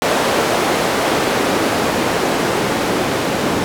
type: noise with band-pass filter sweep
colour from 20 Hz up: white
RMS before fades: -17 dBFS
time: 0.02-3.64 s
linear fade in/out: 0 ms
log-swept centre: 450 to 280 Hz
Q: 0.77
effects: none